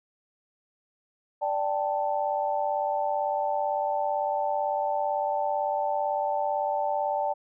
sine chord, D suspended fourth, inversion none, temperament just, 587.3 / 783.1 / 881 Hz, D5 / G5 / A5, 0 / -2 / +2 cents, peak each -29 dBFS, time 1.41-7.34 s, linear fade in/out 20 ms, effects none

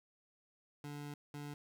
25% pulse tone bursts at uneven times, 145.7 Hz, D3, 13 cents flat, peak -40 dBFS, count 2, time 0.84-1.14 / 1.34-1.54 s, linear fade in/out 2 ms, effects none

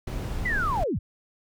brown noise, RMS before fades -30 dBFS, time 0.07-0.84 s, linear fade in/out 5 ms
sine linear sweep, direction down, 2051 to 43.31 Hz, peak -24 dBFS, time 0.45-0.99 s, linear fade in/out 10 ms
effects none

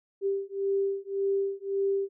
sine beating tone pair, 392.8 / 394.6 Hz, G4 / G4, +4 / +11 cents, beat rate 1.8 Hz, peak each -29 dBFS, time 0.21-2.09 s, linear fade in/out 50 ms, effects none

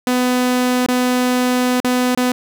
sawtooth tone with dropouts, 250 Hz, B3, 21 cents sharp, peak -10 dBFS, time 0.07-2.32 s, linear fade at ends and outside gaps 2 ms, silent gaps 0.863-0.885 / 1.802-1.845 / 2.149-2.174 s, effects none

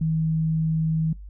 sine tone, 159.6 Hz, D#3, 44 cents sharp, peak -20 dBFS, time 0.01-1.13 s, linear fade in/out 5 ms, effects noise-tail reverb RT60 0.2 s tail -25 dB re dry + added 50 Hz sine -37 dBFS peak until 1.29 s

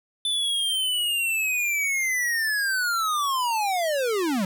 square linear sweep, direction down, 3520 to 179.1 Hz, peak -23 dBFS, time 0.25-4.45 s, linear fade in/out 2 ms, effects none

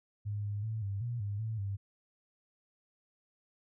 sine tone with pitch steps, 103.4 / 102.7 / 110.4 / 99.3 / 119.5 / 101.7 / 111 / 99.2 Hz, G#2 / G#2 / A2 / G2 / A#2 / G#2 / A2 / G2, -7 / -19 / +6 / +23 / +43 / -36 / +16 / +21 cents, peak -33 dBFS, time 0.25-1.77 s, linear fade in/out 20 ms, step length 190 ms, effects none

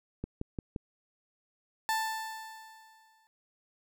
click train, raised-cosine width 3 ms, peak -22 dBFS, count 4, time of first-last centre 0.24-0.762 s, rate 5.75 Hz
30% pulse tone with exponential decay, 884 Hz, A5, 8 cents sharp, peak -24 dBFS, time 1.89-3.27 s, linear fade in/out 0 ms, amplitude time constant 300 ms
effects none

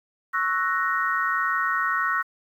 sine chord, F# dominant seventh, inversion second, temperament equal, 1108.7 / 1318.5 / 1480 / 1864.7 Hz, C#6 / E6 / F#6 / A#6, 0 / 0 / 0 / 0 cents, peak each -27 dBFS, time 0.33-2.23 s, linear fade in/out 20 ms, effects 9-bit

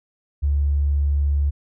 triangle tone with tanh clipping, 71.6 Hz, D2, 43 cents flat, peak -16 dBFS, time 0.42-1.51 s, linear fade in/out 20 ms, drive 3 dB, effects none

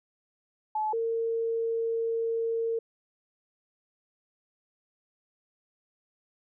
sine tone pair in turn, 860 / 456.8 Hz, A5 / A#4, -40 / -35 cents, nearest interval major seventh, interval 1095 cents, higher first, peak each -26 dBFS, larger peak neither, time 0.75-0.93 / 0.93-2.79 s, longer second, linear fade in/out 5 ms, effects none

